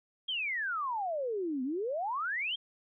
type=exponential two-way sweep; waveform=sine; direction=down then up; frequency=3294 to 247.3 to 3294 Hz; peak=-31 dBFS; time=0.28-2.56 s; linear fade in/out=10 ms; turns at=1.63 s; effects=none